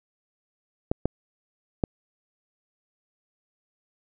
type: clicks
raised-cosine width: 2 ms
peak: -9 dBFS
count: 3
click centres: 0.915 / 1.056 / 1.838 s
effects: none